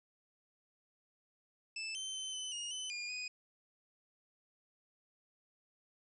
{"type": "tone with pitch steps", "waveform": "25% pulse", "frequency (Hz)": [2634, 3092, 3070, 3029, 2859, 3028, 2418, 2488], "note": ["E7", "G7", "G7", "F#7", "F7", "F#7", "D7", "D#7"], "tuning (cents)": [-2, -24, -37, 40, 40, 39, 50, -1], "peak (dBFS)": -36, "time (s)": [1.76, 3.28], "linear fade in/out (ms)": 5, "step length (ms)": 190, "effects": ["resampled to 24000 Hz", "12-bit"]}